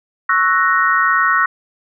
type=chord; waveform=sine; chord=F# dominant seventh; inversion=second; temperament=equal; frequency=1108.7 / 1318.5 / 1480 / 1864.7 Hz; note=C#6 / E6 / F#6 / A#6; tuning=0 / 0 / 0 / 0 cents; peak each=-17 dBFS; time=0.29-1.46 s; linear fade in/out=5 ms; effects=none